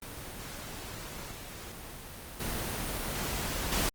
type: noise with level steps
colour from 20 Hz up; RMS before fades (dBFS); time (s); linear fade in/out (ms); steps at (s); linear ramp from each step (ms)
pink; -42 / -44 / -34 / -29; 0.02-3.89; 2; 1.31 / 2.4 / 3.72; 5
effects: Opus 24 kbps